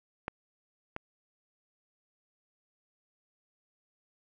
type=clicks; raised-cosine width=0.5 ms; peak=-18 / -21 dBFS; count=2; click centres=0.281 / 0.964 s; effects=none